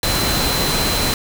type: tone in noise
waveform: sine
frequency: 4064 Hz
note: B7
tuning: 49 cents sharp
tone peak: -23 dBFS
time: 0.03-1.14 s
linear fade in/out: 2 ms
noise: pink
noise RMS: -19 dBFS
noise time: 0.03-1.14 s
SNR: -7 dB
effects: none